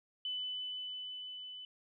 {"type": "tone with level ramp", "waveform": "sine", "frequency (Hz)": 3002, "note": "F#7", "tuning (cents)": 24, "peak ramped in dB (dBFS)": [-35, -45], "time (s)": [0.25, 1.65], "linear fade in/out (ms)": 2, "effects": []}